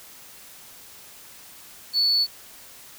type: tone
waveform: triangle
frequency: 4444 Hz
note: C#8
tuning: 4 cents sharp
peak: -15 dBFS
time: 1.93-2.27 s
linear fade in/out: 50 ms
effects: tanh soft clip ceiling -15 dBFS + white hiss -46 dBFS RMS until 2.98 s